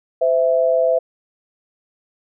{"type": "tone pair together", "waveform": "sine", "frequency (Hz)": [512.6, 659.3], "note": ["C5", "E5"], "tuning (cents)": [-36, 0], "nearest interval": "major third", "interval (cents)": 436, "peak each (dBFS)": -16, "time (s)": [0.21, 0.99], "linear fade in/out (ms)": 10, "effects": []}